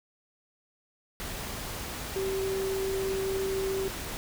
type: tone in noise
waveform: sine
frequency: 385.5 Hz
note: G4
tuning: 29 cents flat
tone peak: -28 dBFS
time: 2.16-3.88 s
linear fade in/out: 0 ms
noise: pink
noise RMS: -37 dBFS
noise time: 1.2-4.17 s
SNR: +6 dB
effects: none